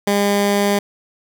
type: tone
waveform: 15% pulse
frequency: 202.4 Hz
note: G#3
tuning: 44 cents flat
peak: -8 dBFS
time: 0.07-0.79 s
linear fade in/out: 5 ms
effects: none